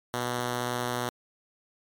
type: tone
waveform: 5% pulse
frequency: 122.4 Hz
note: B2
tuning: 15 cents flat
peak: -17 dBFS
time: 0.14-1.09 s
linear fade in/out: 0 ms
effects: MP3 96 kbps